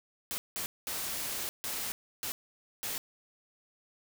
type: noise bursts at uneven times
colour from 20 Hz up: white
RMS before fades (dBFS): -36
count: 6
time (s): 0.31-0.38 / 0.56-0.66 / 0.87-1.49 / 1.64-1.92 / 2.23-2.32 / 2.83-2.98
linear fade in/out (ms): 0
effects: none